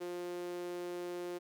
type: tone with high-pass filter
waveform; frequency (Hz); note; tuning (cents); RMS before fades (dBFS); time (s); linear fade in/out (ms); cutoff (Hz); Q
sawtooth; 176.4; F3; +18; -41; 0-1.39; 20; 390; 5.7
effects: none